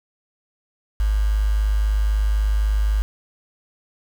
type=tone with quantisation; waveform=sine; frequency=51.91 Hz; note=G#1; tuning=in tune; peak=-16 dBFS; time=1-3.02 s; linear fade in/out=0 ms; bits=6; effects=none